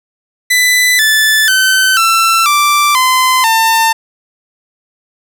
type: tone with pitch steps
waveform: sawtooth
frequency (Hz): 1996 / 1747.7 / 1530.3 / 1339.9 / 1173.2 / 1027.2 / 899.4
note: B6 / A6 / G6 / E6 / D6 / C6 / A5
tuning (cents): +18 / -12 / -42 / +28 / -2 / -32 / +38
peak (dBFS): -4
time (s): 0.5-3.93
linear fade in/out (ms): 10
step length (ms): 490
effects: none